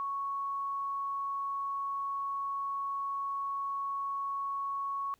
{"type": "tone", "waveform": "sine", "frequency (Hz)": 1108.7, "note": "C#6", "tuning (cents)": 0, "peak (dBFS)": -32, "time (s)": [0, 5.14], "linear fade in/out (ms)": 0, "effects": ["pink hiss -70 dBFS RMS until 5.19 s"]}